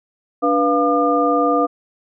sine tone cluster, 291.1 / 490.1 / 695 / 1205 Hz, D4 / B4 / F5 / D6, -15 / -13 / -9 / +44 cents, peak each -19 dBFS, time 0.42-1.67 s, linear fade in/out 20 ms, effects none

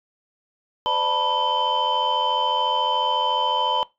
sine tone cluster, 513 / 596 / 889 / 983 / 3078 Hz, C5 / D5 / A5 / B5 / G7, -34 / +25 / +18 / -8 / -32 cents, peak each -30 / -30 / -24 / -22 / -25 dBFS, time 0.86-3.83 s, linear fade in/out 0 ms, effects noise-tail reverb RT60 0.2 s tail -20 dB re dry + tanh soft clip ceiling -12 dBFS

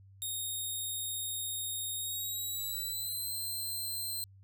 5% pulse tone with pitch glide, 3717 to 4124 Hz, A#7 to C8, -6 to -26 cents, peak -28 dBFS, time 0.22-4.24 s, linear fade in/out 0 ms, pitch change +180 cents, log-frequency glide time 1.96-3.36 s, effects added 97 Hz sine -54 dBFS peak until 4.43 s

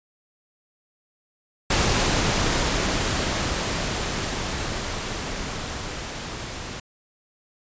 pink noise with level ramp, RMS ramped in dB -20 to -34 dBFS, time 1.7-6.8 s, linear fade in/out 5 ms, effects resampled to 16000 Hz

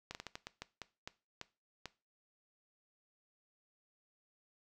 slowing click train, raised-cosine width 0.2 ms, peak -25 dBFS, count 11, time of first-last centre 0.11-1.857 s, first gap 39 ms, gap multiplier 1.31, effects noise-tail reverb RT60 0.3 s tail -18 dB re dry

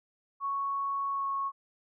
sine tone with pitch glide, 1108.7 to 1100.4 Hz, C#6 to C#6, 0 to -13 cents, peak -29 dBFS, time 0.4-1.52 s, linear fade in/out 50 ms, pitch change -13 cents, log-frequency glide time 1.1-1.27 s, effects none

